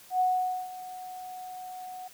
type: tone with ADSR envelope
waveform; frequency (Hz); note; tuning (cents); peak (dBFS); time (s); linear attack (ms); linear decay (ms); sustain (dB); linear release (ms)
sine; 737; F#5; -7; -21; 0.1-2.08; 100; 480; -17; 7
effects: white hiss -53 dBFS RMS until 2.13 s